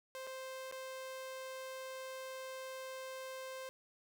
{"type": "tone with dropouts", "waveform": "sawtooth", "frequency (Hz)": 523.3, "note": "C5", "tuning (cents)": 0, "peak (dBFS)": -40, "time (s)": [0.15, 3.69], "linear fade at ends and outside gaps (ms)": 0, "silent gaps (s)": [[0.268, 0.273], [0.713, 0.724]], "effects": []}